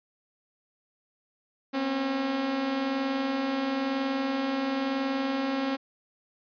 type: tone pair together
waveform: sawtooth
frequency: 249.6 / 270.6 Hz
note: B3 / C#4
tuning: +19 / -42 cents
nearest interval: minor second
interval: 139 cents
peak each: -32 / -23 dBFS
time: 1.73-5.77 s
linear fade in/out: 20 ms
effects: resampled to 11025 Hz